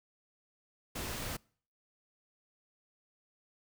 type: noise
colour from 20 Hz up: pink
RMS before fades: -39 dBFS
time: 0.95-1.37 s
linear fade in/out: 10 ms
effects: noise-tail reverb RT60 0.5 s tail -26 dB re dry